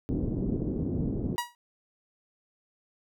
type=low-pass noise; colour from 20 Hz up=white; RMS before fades=-30 dBFS; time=0.09-1.36 s; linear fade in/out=0 ms; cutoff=330 Hz; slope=24 dB/octave
type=tone with exponential decay; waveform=sawtooth; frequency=961 Hz; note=B5; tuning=48 cents flat; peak=-20 dBFS; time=1.38-1.55 s; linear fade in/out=1 ms; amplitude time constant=35 ms
effects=none